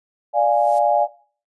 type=noise with exponential growth; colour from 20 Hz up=blue; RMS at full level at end=-38 dBFS; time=0.33-0.79 s; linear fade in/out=5 ms; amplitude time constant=100 ms
type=chord; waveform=sine; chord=D diminished; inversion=none; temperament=equal; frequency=587.3 / 698.5 / 830.6 Hz; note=D5 / F5 / Ab5; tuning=0 / 0 / 0 cents; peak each=-18 dBFS; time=0.33-1.08 s; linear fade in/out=50 ms
effects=noise-tail reverb RT60 0.4 s tail -17 dB re dry + resampled to 24000 Hz